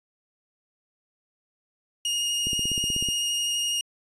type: tone with vibrato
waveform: sawtooth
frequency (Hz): 2857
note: F7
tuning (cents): +39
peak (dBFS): -21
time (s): 2.05-3.81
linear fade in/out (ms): 2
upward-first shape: square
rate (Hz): 12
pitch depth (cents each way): 8
type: click train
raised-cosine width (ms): 3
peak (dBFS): -21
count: 11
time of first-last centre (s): 2.47-3.087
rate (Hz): 16.2
effects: resampled to 24000 Hz